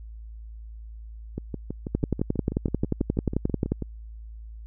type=two click trains; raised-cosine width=3 ms; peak=-17 / -10 dBFS; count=16 / 21; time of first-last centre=1.38-3.823 / 1.95-3.72 s; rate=6.14 / 11.3 Hz; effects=added 55 Hz sine -38 dBFS peak until 4.66 s